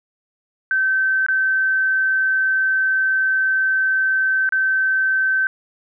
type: tone with dropouts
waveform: sine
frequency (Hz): 1543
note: G6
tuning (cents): -28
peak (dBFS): -15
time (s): 0.71-5.47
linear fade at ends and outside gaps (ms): 1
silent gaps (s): 1.264-1.285 / 4.491-4.523
effects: none